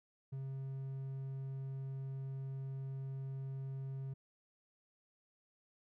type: tone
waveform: triangle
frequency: 134.6 Hz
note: C3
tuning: 49 cents sharp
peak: -38 dBFS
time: 0.32-4.14 s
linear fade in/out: 10 ms
effects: none